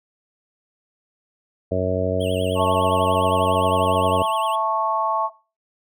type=harmonic tone; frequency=92.5 Hz; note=F#2; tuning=in tune; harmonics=1 / 2 / 3 / 4 / 5 / 6 / 7; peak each=-26 / -28 / -29 / -31 / -25 / -25 / -26 dBFS; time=1.71-4.23 s; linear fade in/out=10 ms
type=tone with vibrato; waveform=square; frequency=3000 Hz; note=F#7; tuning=23 cents sharp; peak=-33 dBFS; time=2.2-4.56 s; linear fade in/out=10 ms; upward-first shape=triangle; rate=9.9 Hz; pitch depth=210 cents each way
type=chord; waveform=sine; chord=A major; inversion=second; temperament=just; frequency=660 / 880 / 1100 Hz; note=E5 / A5 / C#6; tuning=+2 / 0 / -14 cents; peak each=-23 dBFS; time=2.55-5.3 s; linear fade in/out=50 ms
effects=noise-tail reverb RT60 0.3 s tail -17 dB re dry